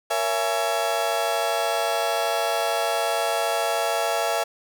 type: chord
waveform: 35% pulse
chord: A# half-diminished seventh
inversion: none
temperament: just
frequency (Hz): 466.2 / 559.4 / 671.3 / 839.1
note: A#4 / C#5 / E5 / G#5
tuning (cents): 0 / +16 / +31 / +18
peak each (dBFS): -29 / -28 / -23 / -26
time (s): 0.1-4.44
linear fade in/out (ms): 10
effects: none